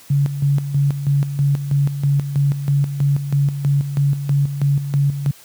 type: tone with tremolo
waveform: sine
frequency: 141.1 Hz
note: C#3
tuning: 31 cents sharp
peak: -12 dBFS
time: 0.1-5.31 s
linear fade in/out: 5 ms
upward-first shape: square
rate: 3.1 Hz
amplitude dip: 65%
effects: white hiss -45 dBFS RMS until 5.44 s + high-pass 80 Hz 12 dB/octave